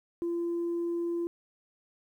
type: tone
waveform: sine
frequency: 341.9 Hz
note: F4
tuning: 37 cents flat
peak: -27 dBFS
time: 0.22-1.27 s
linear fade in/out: 0 ms
effects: tanh soft clip ceiling -26 dBFS + 11-bit